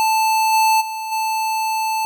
square tone with level steps, 880 Hz, A5, in tune, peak -15 / -13 / -25 / -19 dBFS, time 0-2.05 s, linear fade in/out 0 ms, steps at 0.52 / 0.8 / 1.11 s, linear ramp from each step 20 ms, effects none

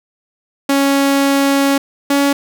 sawtooth tone pair in turn, 277.2 / 281.1 Hz, C#4 / C#4, 0 / +24 cents, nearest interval unison, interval 24 cents, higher second, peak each -7 dBFS, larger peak neither, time 0.69-1.78 / 2.1-2.33 s, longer first, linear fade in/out 5 ms, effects none

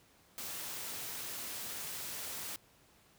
white noise, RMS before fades -42 dBFS, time 0.38-2.56 s, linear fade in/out 0 ms, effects pink hiss -65 dBFS RMS until 3.18 s + high-pass 60 Hz 12 dB/octave

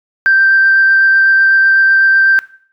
sine tone with vibrato, 1568 Hz, G6, in tune, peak -5 dBFS, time 0.26-2.39 s, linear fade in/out 0 ms, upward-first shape triangle, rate 8 Hz, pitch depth 9 cents each way, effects noise-tail reverb RT60 0.5 s tail -19 dB re dry + tanh soft clip ceiling -1 dBFS

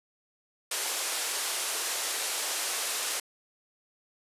white band-pass noise, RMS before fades -32 dBFS, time 0.71-3.2 s, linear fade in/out 5 ms, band 380 to 11000 Hz, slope 24 dB/octave, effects resampled to 32000 Hz

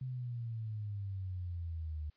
sine exponential sweep, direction down, 130.81 to 74.7 Hz, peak -37 dBFS, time 0.01-2.1 s, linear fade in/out 5 ms, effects white hiss -75 dBFS RMS until 2.16 s + resampled to 11025 Hz

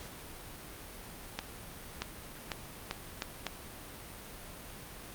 accelerating click train, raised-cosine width 0.2 ms, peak -16 dBFS, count 6, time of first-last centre 1.39-3.467 s, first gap 630 ms, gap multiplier 0.79, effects pink hiss -47 dBFS RMS until 5.14 s + Opus 48 kbps

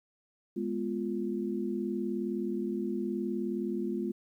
sine chord, F diminished, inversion first, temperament equal, 207.7 / 246.9 / 349.2 Hz, Ab3 / Cb4 / F4, 0 / 0 / 0 cents, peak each -34 / -36 / -34 dBFS, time 0.56-4.12 s, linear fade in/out 10 ms, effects 11-bit

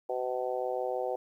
harmonic tone, 126.2 Hz, B2, 38 cents sharp, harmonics 3 / 4 / 5 / 6 / 7, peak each -37 / -33 / -37 / -36 / -45 dBFS, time 0.09-1.16 s, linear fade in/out 5 ms, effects 11-bit

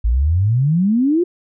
sine exponential sweep, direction up, 52.7 to 365.6 Hz, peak -12 dBFS, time 0.04-1.24 s, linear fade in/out 10 ms, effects none

